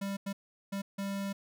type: tone bursts at uneven times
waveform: square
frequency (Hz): 197.6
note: G3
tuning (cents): +14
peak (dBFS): -34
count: 4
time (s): 0.01-0.17 / 0.26-0.33 / 0.72-0.82 / 0.98-1.33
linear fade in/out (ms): 10
effects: none